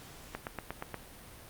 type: click train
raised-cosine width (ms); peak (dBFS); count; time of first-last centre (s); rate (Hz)
0.5; -21; 6; 0.35-0.943; 8.43
effects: pink hiss -51 dBFS RMS until 1.49 s + Opus 48 kbps